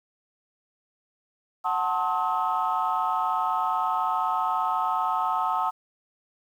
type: chord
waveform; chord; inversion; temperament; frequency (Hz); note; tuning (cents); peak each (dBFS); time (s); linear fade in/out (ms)
sine; F# diminished seventh; none; just; 740 / 888 / 1065.6 / 1278.7; F#5 / A5 / C6 / Eb6; 0 / +16 / +31 / +47; -28 / -27 / -29 / -27; 1.64-5.71; 20
effects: tanh soft clip ceiling -15 dBFS + 9-bit